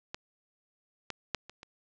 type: clicks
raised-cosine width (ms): 0.2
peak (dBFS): -19 / -18 / -12 / -28 / -29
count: 5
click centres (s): 0.145 / 1.103 / 1.347 / 1.496 / 1.631
effects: low-pass 7000 Hz 12 dB/octave